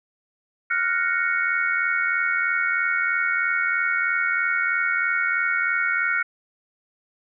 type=chord; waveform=sine; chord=Gb major seventh; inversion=third; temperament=equal; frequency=1396.9 / 1480 / 1864.7 / 2217 Hz; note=F6 / Gb6 / Bb6 / Db7; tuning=0 / 0 / 0 / 0 cents; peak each=-24 / -26 / -28 / -25 dBFS; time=0.7-6.23 s; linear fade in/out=10 ms; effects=none